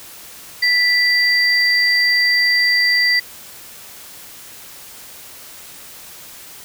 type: tone pair together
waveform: sine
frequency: 1975.5 / 4699 Hz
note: B6 / D8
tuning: 0 / 0 cents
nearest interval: octave + minor third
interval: 1500 cents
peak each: -13 / -16 dBFS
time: 0.62-3.2 s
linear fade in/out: 10 ms
effects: tanh soft clip ceiling -5 dBFS + white hiss -38 dBFS RMS until 6.64 s